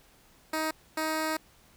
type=tone bursts at uneven times; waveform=10% pulse; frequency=314.6 Hz; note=D#4; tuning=19 cents sharp; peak=-20 dBFS; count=2; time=0.53-0.71 / 0.97-1.37 s; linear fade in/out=5 ms; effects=pink hiss -60 dBFS RMS until 1.76 s